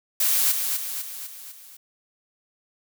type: noise with echo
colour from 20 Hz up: blue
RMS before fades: -21 dBFS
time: 0.2-0.52 s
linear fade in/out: 5 ms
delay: 250 ms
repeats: 5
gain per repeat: -5 dB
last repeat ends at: 1.77 s
effects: none